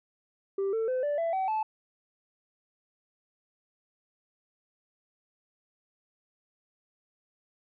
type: tone with pitch steps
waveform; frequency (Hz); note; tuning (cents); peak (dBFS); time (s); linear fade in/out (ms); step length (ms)
sine; 392 / 447.7 / 511.3 / 584 / 666.9 / 761.7 / 869.9; G4 / A4 / C5 / D5 / E5 / G5 / A5; 0 / +30 / -40 / -10 / +20 / -50 / -20; -24; 0.58-1.63; 5; 150
effects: tanh soft clip ceiling -25 dBFS